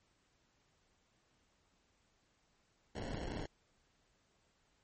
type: noise with sample-and-hold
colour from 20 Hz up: pink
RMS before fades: -42 dBFS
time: 2.95-3.46 s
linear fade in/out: 5 ms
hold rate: 1225 Hz
effects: pink hiss -75 dBFS RMS until 4.83 s + MP3 32 kbps